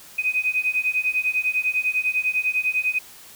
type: beating tone pair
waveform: sine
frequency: 2500 / 2510 Hz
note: D#7 / D#7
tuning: +8 / +15 cents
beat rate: 10 Hz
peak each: -23 / -23 dBFS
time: 0.18-2.99 s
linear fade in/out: 10 ms
effects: white hiss -45 dBFS RMS until 3.35 s